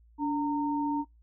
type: tone pair together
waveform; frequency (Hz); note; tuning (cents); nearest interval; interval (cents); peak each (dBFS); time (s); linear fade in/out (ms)
sine; 289.2 / 918.2; D4 / A#5; -27 / -26; octave + minor sixth; 2001; -28 / -31; 0.18-1.05; 50
effects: noise-tail reverb RT60 0.2 s tail -26 dB re dry + added 57 Hz sine -56 dBFS peak until 1.22 s